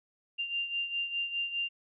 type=beating tone pair; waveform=sine; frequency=2787 / 2791.9 Hz; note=F7 / F7; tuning=-4 / -1 cents; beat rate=4.9 Hz; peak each=-32 / -38 dBFS; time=0.38-1.69 s; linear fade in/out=20 ms; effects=none